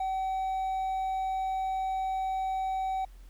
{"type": "tone with hard clipping", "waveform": "triangle", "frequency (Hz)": 762, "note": "G5", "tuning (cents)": -49, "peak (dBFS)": -29, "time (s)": [0, 3.05], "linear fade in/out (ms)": 5, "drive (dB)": 5, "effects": ["added 43 Hz sine -47 dBFS peak until 3.29 s", "pink hiss -64 dBFS RMS until 3.29 s"]}